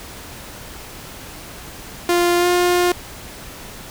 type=tone with pitch glide; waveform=sawtooth; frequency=349.2 to 354.9 Hz; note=F4 to F4; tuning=0 to +28 cents; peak=-10 dBFS; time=2.09-2.92 s; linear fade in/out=2 ms; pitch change=+28 cents; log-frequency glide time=2.38-2.47 s; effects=pink hiss -36 dBFS RMS until 3.9 s